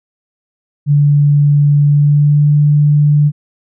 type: tone with pitch glide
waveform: sine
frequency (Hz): 145.2 to 147.48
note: D3 to D3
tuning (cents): -19 to +8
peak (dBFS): -6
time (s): 0.86-3.32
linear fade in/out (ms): 50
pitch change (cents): +27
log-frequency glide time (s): 1.85-2.51
effects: none